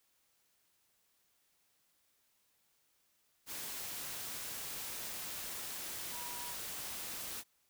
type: tone in noise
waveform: sine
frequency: 967 Hz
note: B5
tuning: 37 cents flat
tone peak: -48 dBFS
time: 6.11-6.55 s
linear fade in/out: 50 ms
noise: white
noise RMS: -43 dBFS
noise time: 3.46-7.44 s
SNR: -8 dB
effects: white hiss -75 dBFS RMS until 7.69 s